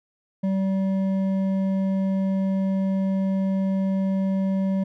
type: tone with hard clipping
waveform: sine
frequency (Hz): 192.3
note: G3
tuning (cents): -33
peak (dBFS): -22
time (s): 0.43-4.84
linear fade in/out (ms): 10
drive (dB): 7
effects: none